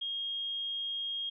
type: tone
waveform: sine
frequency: 3250 Hz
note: G#7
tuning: 38 cents flat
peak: -33 dBFS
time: 0.01-1.3 s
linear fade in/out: 10 ms
effects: none